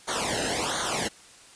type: noise with flanger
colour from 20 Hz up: pink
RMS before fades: -28 dBFS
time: 0.07-1.09 s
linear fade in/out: 20 ms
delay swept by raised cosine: 0.38 to 0.89 ms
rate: 1.4 Hz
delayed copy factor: -1
effects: white hiss -51 dBFS RMS until 1.55 s + resampled to 22050 Hz